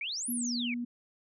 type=exponential two-way sweep; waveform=sine; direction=up then down; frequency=2180 to 11810 to 2180 Hz; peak=-33 dBFS; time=0.01-0.74 s; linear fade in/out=2 ms; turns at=0.31 s
type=tone; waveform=sine; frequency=240.6 Hz; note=B3; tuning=45 cents flat; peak=-32 dBFS; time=0.28-0.85 s; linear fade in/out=10 ms
effects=none